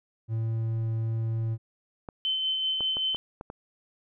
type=tone; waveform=triangle; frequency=112.7 Hz; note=A2; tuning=42 cents sharp; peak=-24 dBFS; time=0.28-1.58 s; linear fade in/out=50 ms
type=clicks; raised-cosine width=1 ms; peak=-24 dBFS; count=6; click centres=2.088 / 2.807 / 2.969 / 3.147 / 3.411 / 3.501 s
type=tone with tremolo; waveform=sine; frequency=3068 Hz; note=G7; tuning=38 cents flat; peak=-24 dBFS; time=2.25-3.16 s; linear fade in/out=0 ms; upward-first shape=sine; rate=5.2 Hz; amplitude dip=30%
effects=none